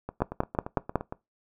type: two click trains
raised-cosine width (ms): 1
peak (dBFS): -9 / -20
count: 5 / 10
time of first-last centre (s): 0.22-0.957 / 0.09-1.124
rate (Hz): 5.43 / 8.7
effects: noise-tail reverb RT60 0.2 s tail -20 dB re dry